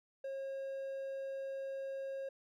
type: tone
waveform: triangle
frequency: 541 Hz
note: C#5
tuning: 42 cents flat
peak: -37 dBFS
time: 0.24-2.29 s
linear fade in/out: 5 ms
effects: none